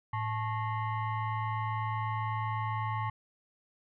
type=tone with frequency modulation; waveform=sine; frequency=110 Hz; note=A2; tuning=in tune; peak=-30 dBFS; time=0.13-3.1 s; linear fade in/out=5 ms; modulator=982 Hz; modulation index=1.2; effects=none